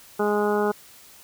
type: harmonic tone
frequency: 207.8 Hz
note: G#3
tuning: 1 cent sharp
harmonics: 1 / 2 / 3 / 4 / 5 / 6 / 7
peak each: -27 / -22 / -31 / -28 / -34 / -32 / -33 dBFS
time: 0.19-0.72 s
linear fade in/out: 10 ms
effects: white hiss -49 dBFS RMS until 1.23 s